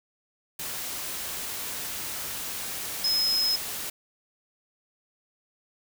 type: tone in noise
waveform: sine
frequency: 5130 Hz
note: E8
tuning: 48 cents flat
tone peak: -22 dBFS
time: 3.04-3.56 s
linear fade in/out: 5 ms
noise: white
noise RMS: -34 dBFS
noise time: 0.59-3.9 s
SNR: +9 dB
effects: none